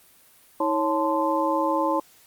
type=tone cluster; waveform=sine; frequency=320.2 / 551 / 879 / 1035 Hz; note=D#4 / C#5 / A5 / C6; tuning=+50 / -11 / -2 / -19 cents; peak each=-26 dBFS; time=0.6-2 s; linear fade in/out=5 ms; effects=white hiss -55 dBFS RMS until 2.26 s + Opus 32 kbps